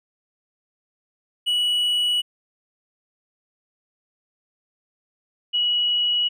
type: tone pair in turn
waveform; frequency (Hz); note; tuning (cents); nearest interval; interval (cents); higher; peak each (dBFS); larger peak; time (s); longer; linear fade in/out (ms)
triangle / sine; 2936 / 2922; F#7 / F#7; -14 / -22; unison; 8; first; -17 / -18; first; 1.46-2.22 / 5.53-6.29; neither; 20
effects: none